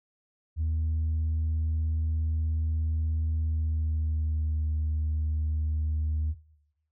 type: tone with pitch glide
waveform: sine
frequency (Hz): 79.2 to 77.12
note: D#2 to D#2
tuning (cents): +31 to -15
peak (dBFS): -23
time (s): 0.56-6.35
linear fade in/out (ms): 50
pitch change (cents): -46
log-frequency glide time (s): 3.39-4.64
effects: noise-tail reverb RT60 0.9 s tail -20 dB re dry + tanh soft clip ceiling -23 dBFS